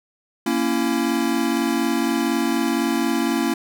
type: chord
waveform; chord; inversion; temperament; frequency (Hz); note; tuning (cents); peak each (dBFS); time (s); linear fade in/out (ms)
square; A# diminished; none; equal with one note detuned; 233.1 / 277.2 / 334.8; A#3 / C#4 / E4; 0 / 0 / +27; -24; 0.46-3.54; 5
effects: none

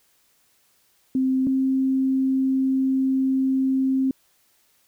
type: tone pair in turn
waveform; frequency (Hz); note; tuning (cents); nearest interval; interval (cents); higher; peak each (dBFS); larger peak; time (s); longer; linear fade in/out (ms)
sine; 261.6 / 264.8; C4 / C4; 0 / +21; unison; 21; second; -18; neither; 1.15-1.47 / 1.47-4.11; second; 2
effects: white hiss -63 dBFS RMS until 4.87 s

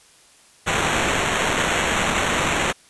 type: noise with sample-and-hold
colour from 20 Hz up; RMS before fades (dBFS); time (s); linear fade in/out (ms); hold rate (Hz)
blue; -21; 0.66-2.73; 20; 4900
effects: white hiss -52 dBFS RMS until 2.89 s + resampled to 24000 Hz

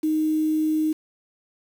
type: tone with quantisation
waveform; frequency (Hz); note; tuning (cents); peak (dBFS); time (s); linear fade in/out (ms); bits
sine; 311.1; D#4; 0; -19; 0.03-0.93; 10; 7
effects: none

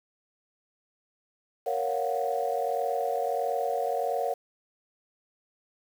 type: chord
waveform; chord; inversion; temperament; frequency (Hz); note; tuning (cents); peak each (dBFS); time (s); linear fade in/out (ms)
sine; Gb major seventh; first; equal; 466.2 / 554.4 / 698.5 / 740; Bb4 / Db5 / F5 / Gb5; 0 / 0 / 0 / 0; -31; 1.66-4.34; 10
effects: tanh soft clip ceiling -16 dBFS + 8-bit

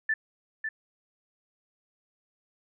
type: tone with echo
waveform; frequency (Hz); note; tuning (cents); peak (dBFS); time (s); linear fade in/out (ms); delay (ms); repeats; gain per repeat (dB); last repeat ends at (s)
sine; 1760; A6; 0; -23; 0.09-0.14; 5; 550; 1; -6; 0.69
effects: none

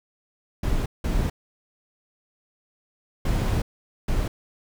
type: noise bursts at uneven times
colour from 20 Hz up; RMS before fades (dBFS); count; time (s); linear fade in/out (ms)
brown; -23; 4; 0.63-0.86 / 1.04-1.3 / 3.25-3.62 / 4.08-4.28; 5
effects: none

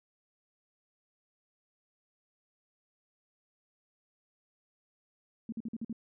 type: tone bursts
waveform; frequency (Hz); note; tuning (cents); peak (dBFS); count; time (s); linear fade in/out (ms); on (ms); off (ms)
sine; 226.4; A3; +50; -34; 6; 5.49-5.928; 2; 33; 48
effects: none

